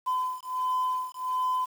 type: beating tone pair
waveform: sine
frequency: 1015 / 1016.4 Hz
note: B5 / B5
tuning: +47 / +49 cents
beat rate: 1.4 Hz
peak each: -28 dBFS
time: 0.06-1.66 s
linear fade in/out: 20 ms
effects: tanh soft clip ceiling -22 dBFS + 8-bit